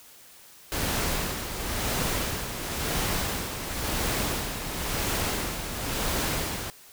pink noise with tremolo, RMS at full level -27 dBFS, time 0.72-6.7 s, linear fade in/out 0 ms, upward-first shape sine, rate 0.96 Hz, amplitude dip 55%, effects white hiss -51 dBFS RMS until 6.92 s

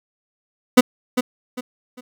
30% pulse tone with echo, 250 Hz, B3, 21 cents sharp, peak -3 dBFS, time 0.77-0.81 s, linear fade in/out 10 ms, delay 400 ms, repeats 3, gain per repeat -10 dB, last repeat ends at 2.01 s, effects none

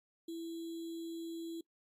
sine tone with sample-and-hold, 331.7 Hz, E4, 11 cents sharp, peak -39 dBFS, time 0.28-1.61 s, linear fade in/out 5 ms, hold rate 3675 Hz, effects noise-tail reverb RT60 0.1 s tail -22 dB re dry + MP3 64 kbps

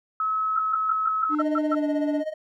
sine tone, 1289 Hz, E6, 39 cents flat, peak -22 dBFS, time 0.2-1.35 s, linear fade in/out 2 ms
sine tone bursts, 1337 Hz, E6, 24 cents sharp, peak -22 dBFS, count 8, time 0.56-1.75 s, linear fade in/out 5 ms, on 35 ms, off 130 ms
triangle tone with pitch glide, 300 to 292.6 Hz, D4 to D4, +37 to -6 cents, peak -21 dBFS, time 1.29-2.24 s, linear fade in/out 50 ms, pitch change -43 cents, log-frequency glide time 1.69-1.87 s
triangle tone with tremolo, 622.3 Hz, D#5, in tune, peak -22 dBFS, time 1.39-2.34 s, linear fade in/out 10 ms, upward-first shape sine, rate 16 Hz, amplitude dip 85%
effects none

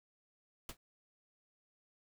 pink noise with exponential decay, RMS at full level -39 dBFS, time 0.69-0.77 s, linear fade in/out 2 ms, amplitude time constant 17 ms, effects none

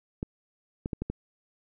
clicks, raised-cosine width 3 ms, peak -18 dBFS, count 5, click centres 0.229 / 0.859 / 0.932 / 1.02 / 1.1 s, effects none

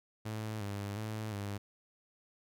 sawtooth tone with vibrato, 104.8 Hz, G#2, 16 cents sharp, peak -33 dBFS, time 0.25-1.58 s, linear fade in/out 10 ms, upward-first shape square, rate 1.4 Hz, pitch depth 63 cents each way, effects none

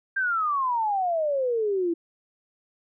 sine exponential sweep, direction down, 1604 to 328.9 Hz, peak -22 dBFS, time 0.16-1.94 s, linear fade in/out 10 ms, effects none

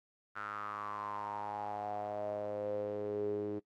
sawtooth tone with band-pass filter sweep, 103.83 Hz, G#2, in tune, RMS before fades -39 dBFS, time 0.35-3.6 s, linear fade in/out 20 ms, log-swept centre 1400 to 360 Hz, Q 7.8, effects noise-tail reverb RT60 0.1 s tail -22 dB re dry + AAC 64 kbps

